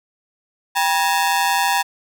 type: ring-modulated tone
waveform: sawtooth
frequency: 878 Hz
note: A5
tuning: 4 cents flat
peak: -9 dBFS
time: 0.75-1.83 s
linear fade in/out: 20 ms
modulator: 85.7 Hz
effects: none